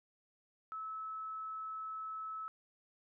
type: tone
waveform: sine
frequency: 1300 Hz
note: E6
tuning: 24 cents flat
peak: -40 dBFS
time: 0.72-2.48 s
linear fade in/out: 0 ms
effects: none